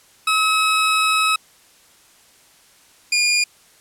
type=tone pair in turn; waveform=20% pulse; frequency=1284 / 2424 Hz; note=E6 / D#7; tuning=-46 / -46 cents; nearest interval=major seventh; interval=1100 cents; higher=second; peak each=-10 dBFS; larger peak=neither; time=0.27-1.36 / 3.12-3.44 s; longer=first; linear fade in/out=5 ms; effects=white hiss -52 dBFS RMS until 3.8 s + low-pass 11000 Hz 12 dB/octave